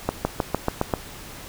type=accelerating click train; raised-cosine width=1 ms; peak=-6 dBFS; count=7; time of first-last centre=0.09-0.938 s; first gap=160 ms; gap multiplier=0.95; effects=pink hiss -40 dBFS RMS until 1.48 s